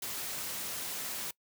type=noise; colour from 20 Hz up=white; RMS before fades=-38 dBFS; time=0.02-1.31 s; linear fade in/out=5 ms; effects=noise-tail reverb RT60 0.1 s tail -23 dB re dry + high-pass 80 Hz 12 dB/octave